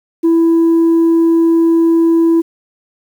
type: tone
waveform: sine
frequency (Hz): 331.3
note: E4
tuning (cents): +9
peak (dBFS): -5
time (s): 0.23-2.42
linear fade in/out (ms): 20
effects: tanh soft clip ceiling -6 dBFS + 7-bit